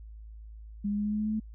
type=tone with pitch steps; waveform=sine; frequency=203.7 / 205.6 / 207.5 / 209.4 / 211.4 / 213.3 / 215.3 / 217.3 Hz; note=G#3 / G#3 / G#3 / G#3 / G#3 / G#3 / A3 / A3; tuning=-33 / -17 / -1 / +15 / +31 / +46 / -37 / -21 cents; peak=-27 dBFS; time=0.84-1.4 s; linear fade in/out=10 ms; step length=70 ms; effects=added 54 Hz sine -43 dBFS peak until 1.54 s